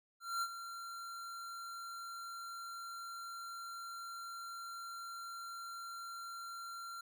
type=tone with ADSR envelope; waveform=square; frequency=1372 Hz; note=F6; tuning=31 cents flat; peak=-34 dBFS; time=0.2-7.01 s; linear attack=220 ms; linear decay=54 ms; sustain=-11 dB; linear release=4 ms; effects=none